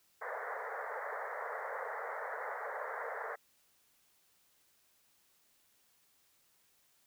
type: band-pass noise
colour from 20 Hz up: pink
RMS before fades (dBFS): -41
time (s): 0.21-3.36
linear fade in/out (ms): 10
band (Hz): 440 to 2000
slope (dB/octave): 96
effects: white hiss -71 dBFS RMS until 7.06 s